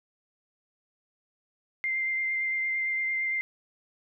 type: tone with vibrato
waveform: sine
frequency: 2093 Hz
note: C7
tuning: in tune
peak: -26 dBFS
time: 1.84-3.41 s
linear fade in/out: 0 ms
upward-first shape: triangle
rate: 8.8 Hz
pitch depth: 16 cents each way
effects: none